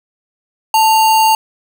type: tone with sample-and-hold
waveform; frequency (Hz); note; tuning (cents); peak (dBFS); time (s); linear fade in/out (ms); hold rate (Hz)
sine; 883; A5; +6; -7; 0.74-1.35; 2; 3675
effects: none